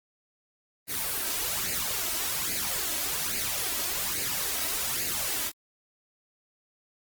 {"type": "noise with flanger", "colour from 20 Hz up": "white", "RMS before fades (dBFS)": -30, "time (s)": [0.87, 5.52], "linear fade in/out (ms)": 50, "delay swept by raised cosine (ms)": [0.43, 3.13], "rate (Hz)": 1.2, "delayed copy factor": 0.65, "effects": ["Opus 24 kbps"]}